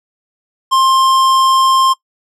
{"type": "tone with hard clipping", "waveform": "sine", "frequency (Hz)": 1057, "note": "C6", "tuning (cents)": 17, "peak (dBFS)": -10, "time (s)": [0.71, 1.94], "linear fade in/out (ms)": 20, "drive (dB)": 14, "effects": ["noise-tail reverb RT60 0.1 s tail -21 dB re dry"]}